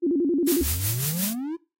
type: tone with vibrato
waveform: sine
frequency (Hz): 311.1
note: D#4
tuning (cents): 0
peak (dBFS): -19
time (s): 0.02-0.64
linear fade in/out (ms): 20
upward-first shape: square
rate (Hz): 11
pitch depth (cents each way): 190
type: noise with tremolo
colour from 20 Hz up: blue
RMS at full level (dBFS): -25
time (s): 0.47-1.34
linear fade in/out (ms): 10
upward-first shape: sine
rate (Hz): 5.5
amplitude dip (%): 65
type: exponential sweep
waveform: triangle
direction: up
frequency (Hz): 65.41 to 347.4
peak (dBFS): -25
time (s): 0.6-1.57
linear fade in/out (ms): 20
effects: noise-tail reverb RT60 0.3 s tail -21 dB re dry + AAC 48 kbps